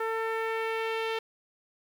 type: tone with low-pass filter sweep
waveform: sawtooth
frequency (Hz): 448.3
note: A4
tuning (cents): +32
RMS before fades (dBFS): -31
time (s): 0-1.19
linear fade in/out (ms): 5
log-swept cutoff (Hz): 1600 to 3200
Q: 1.9
effects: 9-bit